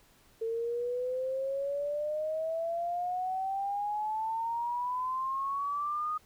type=exponential sweep; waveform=sine; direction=up; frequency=448.2 to 1244.5 Hz; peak=-30 dBFS; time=0.41-6.18 s; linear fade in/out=10 ms; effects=pink hiss -63 dBFS RMS until 6.25 s